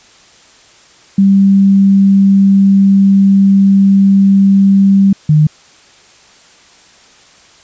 sine tone pair in turn, 196 / 152.4 Hz, G3 / D#3, 0 / -36 cents, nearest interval major third, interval 436 cents, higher first, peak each -4 dBFS, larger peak neither, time 1.18-5.13 / 5.29-5.47 s, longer first, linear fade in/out 5 ms, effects white hiss -43 dBFS RMS until 7.63 s + resampled to 16000 Hz

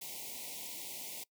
white band-stop noise, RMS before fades -44 dBFS, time 0.01-1.24 s, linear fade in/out 10 ms, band 990 to 2000 Hz, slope 96 dB/octave, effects noise-tail reverb RT60 0.1 s tail -22 dB re dry + high-pass 150 Hz 12 dB/octave

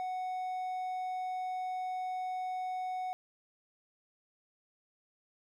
triangle tone, 740 Hz, F#5, in tune, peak -32 dBFS, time 0-3.13 s, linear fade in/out 0 ms, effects none

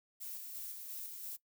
violet noise with tremolo, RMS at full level -44 dBFS, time 0.2-1.37 s, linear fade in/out 20 ms, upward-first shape square, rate 2.9 Hz, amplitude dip 30%, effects noise-tail reverb RT60 0.1 s tail -18 dB re dry

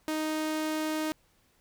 sawtooth tone, 311.1 Hz, D#4, in tune, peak -25 dBFS, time 0.08-1.12 s, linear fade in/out 0 ms, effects pink hiss -67 dBFS RMS until 1.6 s

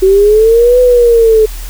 sine linear two-way sweep, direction up then down, 375.2 to 502 to 430.5 Hz, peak -3 dBFS, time 0.02-1.46 s, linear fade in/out 10 ms, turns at 0.8 s, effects added 40 Hz sine -20 dBFS peak until 1.69 s + white hiss -31 dBFS RMS until 1.69 s

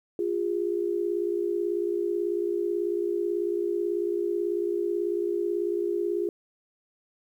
sine tone pair together, 349.2 / 407.4 Hz, F4 / G#4, 0 / -33 cents, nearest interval minor third, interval 267 cents, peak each -27 / -28 dBFS, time 0.19-6.29 s, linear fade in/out 2 ms, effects 10-bit

